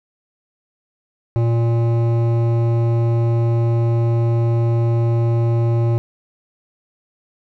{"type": "tone with hard clipping", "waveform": "sine", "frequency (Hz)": 116.54, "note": "A#2", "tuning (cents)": 0, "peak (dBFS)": -16, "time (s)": [1.36, 5.98], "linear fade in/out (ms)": 0, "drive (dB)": 13, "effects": []}